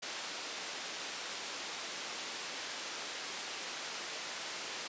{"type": "band-pass noise", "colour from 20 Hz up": "white", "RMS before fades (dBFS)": -42, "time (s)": [0.02, 4.88], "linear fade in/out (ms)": 10, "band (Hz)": [270, 5700], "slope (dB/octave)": 12, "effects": ["resampled to 16000 Hz"]}